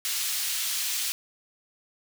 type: high-pass noise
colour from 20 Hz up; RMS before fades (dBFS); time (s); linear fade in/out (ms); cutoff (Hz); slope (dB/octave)
pink; -29; 0.05-1.12; 0; 3200; 12
effects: none